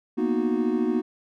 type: chord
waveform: triangle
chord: B major seventh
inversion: third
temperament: equal with one note detuned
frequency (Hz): 233.1 / 246.9 / 311.1 / 367.4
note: A#3 / B3 / D#4 / F#4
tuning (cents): 0 / 0 / 0 / -12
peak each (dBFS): -25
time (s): 0.17-1.02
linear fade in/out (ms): 20
effects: none